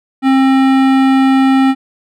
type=tone with hard clipping; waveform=sine; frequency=266.5 Hz; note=C4; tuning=32 cents sharp; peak=-9 dBFS; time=0.22-1.75 s; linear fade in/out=50 ms; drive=17 dB; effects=none